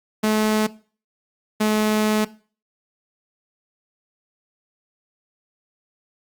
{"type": "tone pair in turn", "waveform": "sawtooth", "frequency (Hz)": [215.4, 214.3], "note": ["A3", "A3"], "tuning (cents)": [-37, -45], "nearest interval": "unison", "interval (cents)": 8, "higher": "first", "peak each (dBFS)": -13, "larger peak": "neither", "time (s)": [[0.23, 0.67], [1.6, 2.25]], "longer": "second", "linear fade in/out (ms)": 10, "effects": ["noise-tail reverb RT60 0.4 s tail -19 dB re dry", "Opus 48 kbps"]}